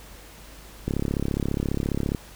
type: click train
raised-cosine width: 3 ms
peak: -12 dBFS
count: 45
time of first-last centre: 0.88-2.148 s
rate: 34.7 Hz
effects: added 50 Hz sine -47 dBFS peak until 2.35 s + pink hiss -47 dBFS RMS until 2.35 s